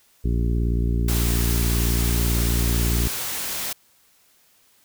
harmonic tone, 58.27 Hz, A#1, in tune, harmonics 1 / 2 / 3 / 4 / 5 / 6 / 7, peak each -20 / -26 / -30 / -32 / -34 / -36 / -37 dBFS, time 0.24-3.08 s, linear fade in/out 10 ms
white noise, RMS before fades -28 dBFS, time 1.08-3.73 s, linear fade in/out 5 ms
effects white hiss -59 dBFS RMS until 4.84 s

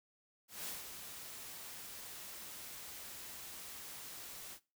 white noise with ADSR envelope, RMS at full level -42 dBFS, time 0.48-4.6 s, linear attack 180 ms, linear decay 160 ms, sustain -7 dB, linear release 77 ms, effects noise-tail reverb RT60 0.3 s tail -20 dB re dry

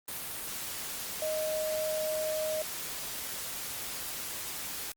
sine tone in noise, 622.3 Hz, D#5, in tune, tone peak -30 dBFS, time 1.22-2.62 s, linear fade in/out 2 ms, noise white, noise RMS -38 dBFS, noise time 0.08-4.92 s, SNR +5 dB, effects Opus 32 kbps

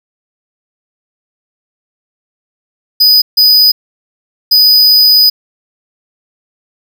square tone bursts at uneven times, 4978 Hz, D#8, in tune, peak -4 dBFS, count 3, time 3-3.22 / 3.37-3.72 / 4.51-5.3 s, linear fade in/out 10 ms, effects none

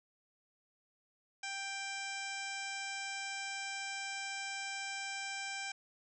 harmonic tone with a mistuned harmonic, 786 Hz, G5, 4 cents sharp, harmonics 1 / 2 / 3 / 4 / 5 / 6 / 7 / 8 / 9 / 10, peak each -46 / -45 / -43 / -50 / -54 / -53 / -50 / -53 / -54 / -51 dBFS, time 1.43-5.72 s, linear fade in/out 5 ms, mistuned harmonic 6, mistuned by +76 cents, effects none

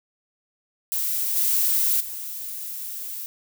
violet noise with level steps, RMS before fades -25 / -21 / -33 dBFS, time 0.92-3.26 s, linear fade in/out 0 ms, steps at 1.36 / 2 s, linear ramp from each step 10 ms, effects none

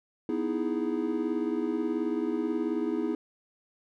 triangle chord, E major seventh, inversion second, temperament equal, 246.9 / 311.1 / 329.6 / 415.3 Hz, B3 / D#4 / E4 / G#4, 0 / 0 / 0 / 0 cents, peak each -31 / -30 / -30 / -32 dBFS, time 0.29-3.15 s, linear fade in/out 2 ms, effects none

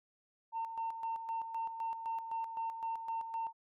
sine tone with tremolo, 907 Hz, A#5, 48 cents flat, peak -33 dBFS, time 0.52-3.53 s, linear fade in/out 50 ms, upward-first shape square, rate 3.9 Hz, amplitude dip 60%, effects tanh soft clip ceiling -31 dBFS

